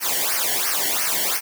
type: noise with flanger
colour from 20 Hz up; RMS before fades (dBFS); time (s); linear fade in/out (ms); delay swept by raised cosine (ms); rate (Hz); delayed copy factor
white; -22; 0-1.41; 50; 0.26 to 0.82; 2.9; -0.95
effects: none